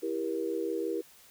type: chord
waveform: sine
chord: E diminished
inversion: none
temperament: just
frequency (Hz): 329.6 / 395.6 / 474.7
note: E4 / G4 / Bb4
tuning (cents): 0 / +16 / +31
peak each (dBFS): -34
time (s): 0.02-1.02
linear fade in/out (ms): 20
effects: white hiss -57 dBFS RMS until 1.3 s